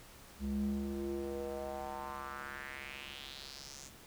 square tone with band-pass filter sweep, 69 Hz, C#2, 7 cents flat, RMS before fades -41 dBFS, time 0.39-3.91 s, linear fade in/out 50 ms, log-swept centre 160 to 7100 Hz, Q 3.4, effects pink hiss -56 dBFS RMS until 4.06 s

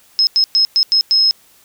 sine tone bursts at uneven times, 5160 Hz, E8, 38 cents flat, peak -9 dBFS, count 6, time 0.19-0.27 / 0.36-0.44 / 0.55-0.65 / 0.76-0.83 / 0.92-1.01 / 1.11-1.31 s, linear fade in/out 0 ms, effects white hiss -50 dBFS RMS until 1.64 s

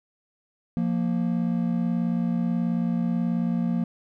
triangle tone pair together, 174.63 / 233.1 Hz, F3 / A#3, 0 / 0 cents, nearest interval perfect fourth, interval 500 cents, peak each -23 dBFS, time 0.77-3.84 s, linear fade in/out 0 ms, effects none

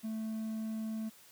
triangle tone, 220 Hz, A3, in tune, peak -33 dBFS, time 0.03-1.1 s, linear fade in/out 20 ms, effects white hiss -59 dBFS RMS until 1.31 s + high-pass 80 Hz 12 dB/octave

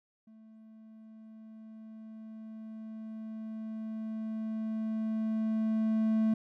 triangle tone with level ramp, 220 Hz, A3, in tune, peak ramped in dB -51 to -22 dBFS, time 0.27-6.34 s, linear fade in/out 5 ms, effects none

